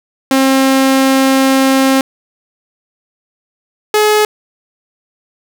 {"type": "tone pair in turn", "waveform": "sawtooth", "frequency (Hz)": [267.1, 424], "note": ["C4", "G#4"], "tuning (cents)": [36, 36], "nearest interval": "minor sixth", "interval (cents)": 800, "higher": "second", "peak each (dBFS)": -4, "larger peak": "neither", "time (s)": [[0.31, 2.01], [3.94, 4.25]], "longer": "first", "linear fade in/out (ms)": 2, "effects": []}